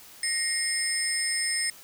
sine tone cluster, 1869 / 2122 / 5220 / 8630 Hz, A#6 / C7 / E8 / C#9, +4 / +24 / -18 / -47 cents, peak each -33 / -34 / -30 / -28 dBFS, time 0.23-1.7 s, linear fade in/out 2 ms, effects white hiss -49 dBFS RMS until 1.83 s

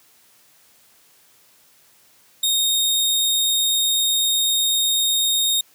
sawtooth tone, 3708 Hz, A#7, 10 cents flat, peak -14 dBFS, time 2.43-5.61 s, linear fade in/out 5 ms, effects white hiss -55 dBFS RMS until 5.74 s + high-pass 80 Hz 12 dB/octave

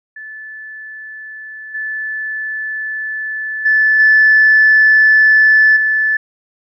sine tone with level steps, 1742 Hz, A6, 18 cents flat, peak -28 / -19 / -8 / -5 / -11 dBFS, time 0.16-6.17 s, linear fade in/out 5 ms, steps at 1.74 / 3.65 / 3.99 / 5.76 s, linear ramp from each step 10 ms, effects tanh soft clip ceiling -1 dBFS

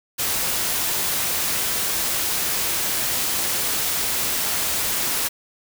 white noise, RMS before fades -23 dBFS, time 0.18-5.29 s, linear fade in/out 20 ms, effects none

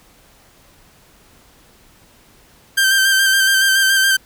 sawtooth tone with vibrato, 1568 Hz, G6, in tune, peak -8 dBFS, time 2.77-4.17 s, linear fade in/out 10 ms, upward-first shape square, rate 7.1 Hz, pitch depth 23 cents each way, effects pink hiss -50 dBFS RMS until 4.25 s

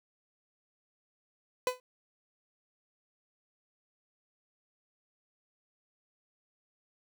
30% pulse tone with exponential decay, 503 Hz, B4, 32 cents sharp, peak -21 dBFS, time 1.67-1.8 s, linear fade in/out 1 ms, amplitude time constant 28 ms, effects none

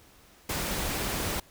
pink noise, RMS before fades -31 dBFS, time 0.49-1.4 s, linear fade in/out 5 ms, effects pink hiss -57 dBFS RMS until 1.5 s

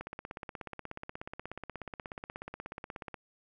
click train, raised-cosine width 0.5 ms, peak -25 dBFS, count 53, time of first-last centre 0.01-3.143 s, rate 16.6 Hz, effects none

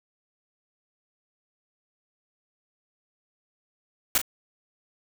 white noise with echo, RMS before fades -21 dBFS, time 4.15-4.18 s, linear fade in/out 2 ms, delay 36 ms, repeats 1, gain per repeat -9 dB, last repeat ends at 4.216 s, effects none

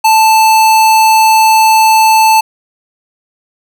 square tone, 880 Hz, A5, in tune, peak -5 dBFS, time 0.04-2.41 s, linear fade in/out 10 ms, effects none

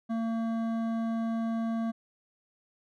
sine tone with hard clipping, 227.1 Hz, A#3, 45 cents flat, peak -30 dBFS, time 0.09-1.92 s, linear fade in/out 20 ms, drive 11 dB, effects none

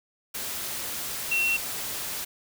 sine tone in noise, 2721 Hz, F7, 46 cents flat, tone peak -22 dBFS, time 1.31-1.57 s, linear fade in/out 10 ms, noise white, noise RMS -33 dBFS, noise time 0.34-2.25 s, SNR +8 dB, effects none

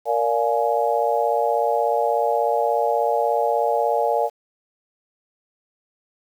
sine chord, Bb dominant seventh, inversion none, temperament just, 466.2 / 582.7 / 699.2 / 839.1 Hz, Bb4 / D5 / F5 / Ab5, 0 / -14 / +2 / +18 cents, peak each -23 dBFS, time 0.05-4.3 s, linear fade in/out 50 ms, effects 8-bit

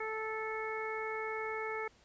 harmonic tone, 438.3 Hz, A4, 7 cents flat, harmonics 1 / 2 / 3 / 4 / 5, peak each -39 / -43 / -43 / -45 / -42 dBFS, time 0-1.88 s, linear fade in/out 5 ms, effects pink hiss -65 dBFS RMS until 2.04 s + resampled to 16000 Hz

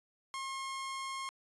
sawtooth tone, 1074 Hz, C6, 45 cents sharp, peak -34 dBFS, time 0.34-1.29 s, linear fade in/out 0 ms, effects resampled to 24000 Hz

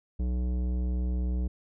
triangle tone with tanh clipping, 61.6 Hz, B1, 4 cents flat, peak -28 dBFS, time 0.19-1.48 s, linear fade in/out 10 ms, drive 18 dB, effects none

